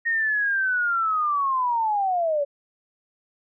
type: linear sweep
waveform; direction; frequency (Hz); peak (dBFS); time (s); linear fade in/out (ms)
sine; down; 1864.7 to 556; -20; 0.05-2.45; 20
effects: none